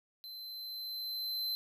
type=tone with level ramp; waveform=square; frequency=4077 Hz; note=C8; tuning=46 cents flat; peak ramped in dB=-45 to -33 dBFS; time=0.24-1.55 s; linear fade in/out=0 ms; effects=none